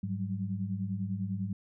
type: tone cluster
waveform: sine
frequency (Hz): 103 / 185.2 / 195.2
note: G#2 / F#3 / G3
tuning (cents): -14 / +2 / -7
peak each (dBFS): -35 / -36 / -36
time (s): 0.03-1.53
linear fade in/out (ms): 5
effects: none